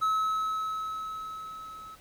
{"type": "tone with level ramp", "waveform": "triangle", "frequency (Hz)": 1291, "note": "E6", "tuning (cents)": -37, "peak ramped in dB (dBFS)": [-21, -41], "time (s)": [0.01, 1.96], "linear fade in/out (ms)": 20, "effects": ["pink hiss -56 dBFS RMS until 2 s"]}